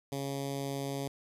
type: tone with notch filter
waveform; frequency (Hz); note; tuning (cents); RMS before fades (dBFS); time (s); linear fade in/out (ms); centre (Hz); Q
10% pulse; 138.59; C#3; 0; -36; 0.12-1.08; 2; 1500; 0.63
effects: resampled to 32000 Hz